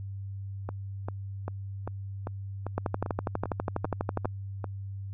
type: two click trains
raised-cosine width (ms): 1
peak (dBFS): -20 / -14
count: 11 / 19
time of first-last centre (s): 0.69-4.643 / 2.78-4.255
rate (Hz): 2.53 / 12.2
effects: added 98 Hz sine -35 dBFS peak until 5.13 s